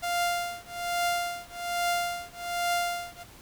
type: tone with tremolo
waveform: sawtooth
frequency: 698 Hz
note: F5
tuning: 1 cent flat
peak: -20 dBFS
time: 0.02-3.24 s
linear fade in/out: 20 ms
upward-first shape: triangle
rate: 1.2 Hz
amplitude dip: 100%
effects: pink hiss -51 dBFS RMS until 3.41 s